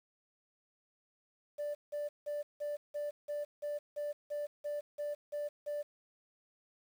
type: tone bursts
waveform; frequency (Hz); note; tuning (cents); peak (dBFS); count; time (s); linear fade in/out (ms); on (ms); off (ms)
sine; 587.3; D5; 0; -33; 13; 1.58-5.83; 20; 170; 170
effects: tanh soft clip ceiling -33 dBFS + 10-bit